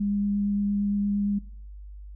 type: tone with vibrato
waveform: sine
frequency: 202.9 Hz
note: G#3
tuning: 40 cents flat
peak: -23 dBFS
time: 0-1.39 s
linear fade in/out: 10 ms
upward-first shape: sine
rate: 8.7 Hz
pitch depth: 9 cents each way
effects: noise-tail reverb RT60 0.5 s tail -21 dB re dry + added 50 Hz sine -39 dBFS peak until 2.15 s